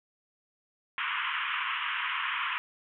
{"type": "band-pass noise", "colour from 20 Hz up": "pink", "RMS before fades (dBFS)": -32, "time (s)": [0.98, 2.58], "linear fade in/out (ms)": 0, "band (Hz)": [980, 3200], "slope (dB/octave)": 96, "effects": []}